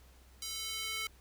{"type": "tone with high-pass filter sweep", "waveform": "square", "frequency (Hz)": 439.2, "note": "A4", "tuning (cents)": -3, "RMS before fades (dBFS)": -39, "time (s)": [0.42, 1.07], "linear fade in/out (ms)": 2, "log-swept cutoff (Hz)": [4600, 2100], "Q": 1.4, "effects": ["added 63 Hz sine -58 dBFS peak until 1.2 s", "pink hiss -64 dBFS RMS until 1.2 s"]}